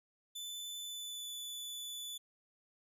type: tone with pitch glide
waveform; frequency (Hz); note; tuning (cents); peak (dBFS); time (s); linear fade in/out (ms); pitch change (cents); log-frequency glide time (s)
sawtooth; 3509 to 3475; A7 to A7; -5 to -22; -39; 0.35-2.18; 10; -17; 0.82-1.3
effects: none